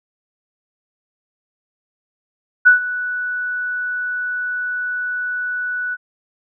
sine tone with ADSR envelope, 1480 Hz, F#6, in tune, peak -4 dBFS, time 2.65-5.97 s, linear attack 21 ms, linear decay 120 ms, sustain -16 dB, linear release 39 ms, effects none

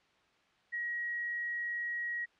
sine tone, 1901 Hz, A#6, 33 cents sharp, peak -33 dBFS, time 0.72-2.26 s, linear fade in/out 20 ms, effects white hiss -68 dBFS RMS until 2.39 s + low-pass 3000 Hz 12 dB/octave

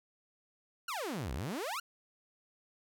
sawtooth exponential two-way sweep, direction down then up, 1480 to 56 to 1480 Hz, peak -32 dBFS, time 0.88-1.8 s, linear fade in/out 5 ms, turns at 1.33 s, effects none

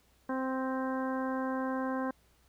harmonic tone with a mistuned harmonic, 261.6 Hz, C4, in tune, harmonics 1 / 2 / 3 / 4 / 5 / 6 / 7, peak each -33 / -37 / -41 / -39 / -49 / -43 / -53 dBFS, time 0.29-2.11 s, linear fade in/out 5 ms, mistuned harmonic 7, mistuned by +23 cents, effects added 60 Hz sine -68 dBFS peak until 2.48 s + pink hiss -68 dBFS RMS until 2.48 s

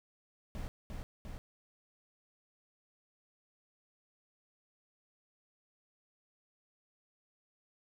brown noise with echo, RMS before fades -40 dBFS, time 0.55-0.68 s, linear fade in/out 0 ms, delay 350 ms, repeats 2, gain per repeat -2 dB, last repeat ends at 1.38 s, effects none

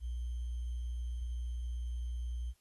sine tone with sample-and-hold, 60 Hz, B1, 49 cents flat, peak -35 dBFS, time 0-2.54 s, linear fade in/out 50 ms, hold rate 3150 Hz, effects white hiss -74 dBFS RMS until 2.6 s + AAC 32 kbps

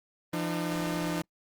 sawtooth tone pair together, 170.2 / 303.3 Hz, F3 / D#4, -44 / -44 cents, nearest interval minor seventh, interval 1000 cents, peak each -28 dBFS, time 0.33-1.22 s, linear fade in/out 5 ms, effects noise-tail reverb RT60 0.1 s tail -25 dB re dry + Opus 24 kbps

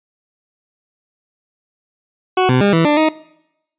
20% pulse tone with pitch steps, 370.5 / 127.5 / 202 / 164.4 / 296.2 / 313.1 Hz, F#4 / C3 / G#3 / E3 / D4 / D#4, +2 / -44 / -48 / -4 / +15 / +11 cents, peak -6 dBFS, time 2.37-3.09 s, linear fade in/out 5 ms, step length 120 ms, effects noise-tail reverb RT60 0.8 s tail -21 dB re dry + resampled to 8000 Hz

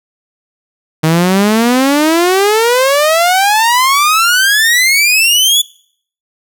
sawtooth exponential sweep, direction up, 155 to 3486 Hz, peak -4 dBFS, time 1.03-5.62 s, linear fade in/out 10 ms, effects noise-tail reverb RT60 0.6 s tail -23 dB re dry

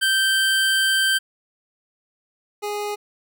25% pulse tone pair in turn, 1561 / 414.3 Hz, G6 / G#4, -8 / -4 cents, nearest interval octave + major seventh, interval 2296 cents, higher first, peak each -13 / -21 dBFS, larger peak first, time 0.01-1.19 / 2.62-2.96 s, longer first, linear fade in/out 20 ms, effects none

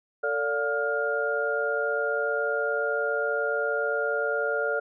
sine tone cluster, 448.2 / 578 / 713 / 1411 Hz, A4 / D5 / F5 / F6, +32 / -28 / +36 / +17 cents, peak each -29 / -29 / -35 / -28 dBFS, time 0.23-4.8 s, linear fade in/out 10 ms, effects none

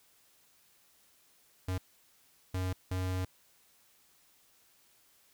square tone bursts at uneven times, 92.5 Hz, F#2, in tune, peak -32 dBFS, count 3, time 1.68-1.78 / 2.54-2.73 / 2.91-3.25 s, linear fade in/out 5 ms, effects white hiss -66 dBFS RMS until 5.33 s

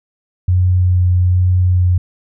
sine tone with vibrato, 90.5 Hz, F#2, 38 cents flat, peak -9 dBFS, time 0.48-1.98 s, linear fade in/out 5 ms, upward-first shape sine, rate 1.2 Hz, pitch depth 11 cents each way, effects none

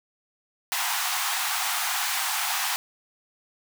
pink high-pass noise, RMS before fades -27 dBFS, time 0.72-2.76 s, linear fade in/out 0 ms, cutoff 720 Hz, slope 96 dB/octave, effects none

